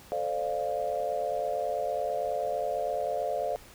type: chord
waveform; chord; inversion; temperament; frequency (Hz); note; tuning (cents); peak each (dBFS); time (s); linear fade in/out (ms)
sine; D minor seventh; second; equal with one note detuned; 440 / 523.3 / 592.4 / 698.5; A4 / C5 / D5 / F5; 0 / 0 / +15 / 0; -37 / -34 / -32 / -32; 0.12-3.56; 0
effects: pink hiss -52 dBFS RMS until 3.74 s